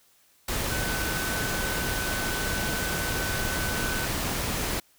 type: tone in noise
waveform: sine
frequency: 1512 Hz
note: F#6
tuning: 37 cents sharp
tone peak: -33 dBFS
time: 0.71-4.06 s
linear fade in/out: 5 ms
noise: pink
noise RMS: -29 dBFS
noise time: 0.48-4.8 s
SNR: -7 dB
effects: white hiss -62 dBFS RMS until 4.98 s